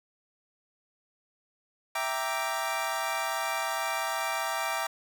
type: chord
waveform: 25% pulse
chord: E half-diminished seventh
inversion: none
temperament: equal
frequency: 659.3 / 784 / 932.3 / 1174.7 Hz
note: E5 / G5 / Bb5 / D6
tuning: 0 / 0 / 0 / 0 cents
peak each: -31 dBFS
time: 1.95-4.87 s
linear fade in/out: 5 ms
effects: none